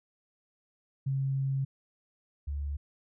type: tone pair in turn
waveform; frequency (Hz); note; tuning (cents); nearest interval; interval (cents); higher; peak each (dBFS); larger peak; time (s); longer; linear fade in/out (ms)
sine; 135.5 / 71.64; C#3 / D2; -39 / -42; major seventh; 1103; first; -27 / -31; first; 1.06-1.65 / 2.47-2.77; first; 10
effects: none